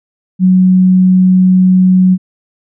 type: tone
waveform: sine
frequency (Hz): 185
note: F#3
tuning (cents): 0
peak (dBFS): -4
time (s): 0.39-2.18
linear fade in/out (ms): 50
effects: none